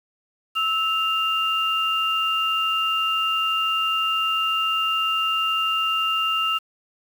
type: tone pair together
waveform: sine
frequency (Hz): 1304.2 / 2794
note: E6 / F7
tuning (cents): -19 / 0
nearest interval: octave + minor second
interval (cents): 1319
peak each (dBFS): -23 / -22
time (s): 0.55-6.59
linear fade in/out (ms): 20
effects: 7-bit